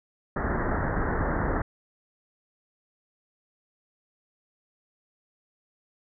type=low-pass noise; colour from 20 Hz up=pink; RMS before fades=-27 dBFS; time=0.36-1.62 s; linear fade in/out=5 ms; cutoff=1900 Hz; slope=96 dB/octave; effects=none